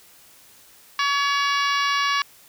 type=harmonic tone; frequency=565 Hz; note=C#5; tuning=33 cents sharp; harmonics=2 / 3 / 4 / 5 / 6 / 7 / 8 / 9 / 10; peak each=-22 / -26 / -28 / -30 / -32 / -33 / -34 / -35 / -36 dBFS; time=0.99-2.22 s; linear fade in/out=2 ms; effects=white hiss -51 dBFS RMS until 2.48 s